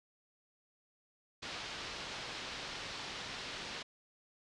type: low-pass noise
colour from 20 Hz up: white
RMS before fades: -44 dBFS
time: 1.42-3.83 s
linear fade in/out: 10 ms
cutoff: 4800 Hz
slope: 24 dB/octave
effects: resampled to 24000 Hz